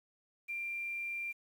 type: tone with quantisation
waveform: sine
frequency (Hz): 2376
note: D7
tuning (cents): +20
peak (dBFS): -36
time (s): 0.48-1.33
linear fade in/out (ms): 20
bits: 10
effects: none